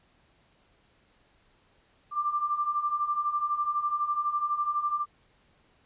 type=beating tone pair; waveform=sine; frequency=1174.7 / 1186.7 Hz; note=D6 / D6; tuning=0 / +18 cents; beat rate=12 Hz; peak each=-32 / -27 dBFS; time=2.11-5.06 s; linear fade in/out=50 ms; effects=pink hiss -65 dBFS RMS until 5.85 s + resampled to 8000 Hz